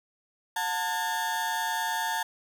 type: tone cluster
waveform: 35% pulse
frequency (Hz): 724 / 895 / 1651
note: F#5 / A5 / G#6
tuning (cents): -38 / +29 / -11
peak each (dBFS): -35 / -27 / -33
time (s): 0.56-2.23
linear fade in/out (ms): 5
effects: none